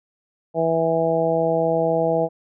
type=harmonic tone; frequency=163.9 Hz; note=E3; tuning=10 cents flat; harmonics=1 / 2 / 3 / 4 / 5; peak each=-27 / -27 / -21 / -21 / -27 dBFS; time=0.54-2.29 s; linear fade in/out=50 ms; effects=none